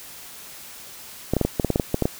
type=clicks; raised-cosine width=2 ms; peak=-6 dBFS; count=12; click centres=1.336 / 1.367 / 1.413 / 1.45 / 1.598 / 1.647 / 1.703 / 1.759 / 1.798 / 1.944 / 2.023 / 2.055 s; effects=white hiss -41 dBFS RMS until 2.19 s